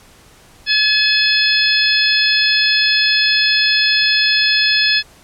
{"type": "harmonic tone", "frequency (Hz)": 855, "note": "A5", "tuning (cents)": -50, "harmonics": [2, 3, 4, 5, 6], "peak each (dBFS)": [-18, -18, -18, -18, -18], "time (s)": [0.66, 5.03], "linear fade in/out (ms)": 50, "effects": ["pink hiss -46 dBFS RMS until 5.23 s", "low-pass 12000 Hz 12 dB/octave"]}